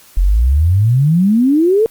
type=exponential sweep; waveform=sine; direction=up; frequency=41.75 to 460.9 Hz; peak=-8 dBFS; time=0.17-1.86 s; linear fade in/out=0 ms; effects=white hiss -44 dBFS RMS until 1.9 s + Opus 48 kbps